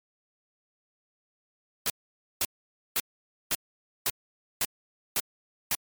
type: noise bursts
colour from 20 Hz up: white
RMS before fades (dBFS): -26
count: 8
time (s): 1.86-5.75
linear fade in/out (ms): 2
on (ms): 40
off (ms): 510
effects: MP3 96 kbps